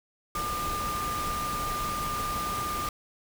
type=tone in noise; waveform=sine; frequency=1201 Hz; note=D6; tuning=38 cents sharp; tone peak=-30 dBFS; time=0.35-2.89 s; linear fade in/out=2 ms; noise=pink; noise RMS=-35 dBFS; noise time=0.35-2.89 s; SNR=+2 dB; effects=none